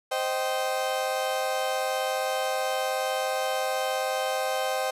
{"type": "chord", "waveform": "35% pulse", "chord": "C minor", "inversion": "none", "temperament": "equal with one note detuned", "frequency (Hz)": [523.3, 622.3, 777.2], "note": ["C5", "Eb5", "G5"], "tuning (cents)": [0, 0, -15], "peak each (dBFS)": [-28, -30, -28], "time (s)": [0.11, 4.91], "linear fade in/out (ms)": 10, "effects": ["resampled to 32000 Hz", "10-bit"]}